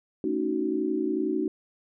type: chord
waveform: sine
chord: D# half-diminished seventh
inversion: second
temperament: just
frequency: 224 / 280 / 311.1 / 373.4 Hz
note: A3 / C#4 / D#4 / F#4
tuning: +31 / +18 / 0 / +16 cents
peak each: -34 / -31 / -28 / -29 dBFS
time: 0.24-1.48 s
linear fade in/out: 2 ms
effects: none